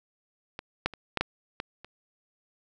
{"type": "clicks", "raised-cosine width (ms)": 0.3, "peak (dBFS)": [-20, -9, -26, -11, -9, -16, -28], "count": 7, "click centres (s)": [0.591, 0.86, 0.937, 1.173, 1.21, 1.601, 1.846], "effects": []}